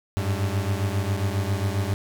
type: beating tone pair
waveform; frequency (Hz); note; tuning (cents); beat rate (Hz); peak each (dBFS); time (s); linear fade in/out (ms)
40% pulse; 96 / 103.4; G2 / G#2; -36 / -7; 7.4; -24 / -26; 0.17-1.94; 0
effects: none